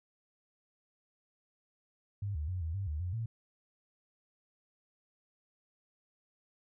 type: tone with pitch steps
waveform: sine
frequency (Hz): 101 / 74.9 / 91.4 / 80.6 / 98.3 / 75.7 / 89.7 / 113.6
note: G#2 / D2 / F#2 / E2 / G2 / D#2 / F2 / A#2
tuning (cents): -48 / +35 / -21 / -38 / +5 / -47 / +47 / -44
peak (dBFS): -33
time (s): 2.22-3.26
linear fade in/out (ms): 5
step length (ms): 130
effects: none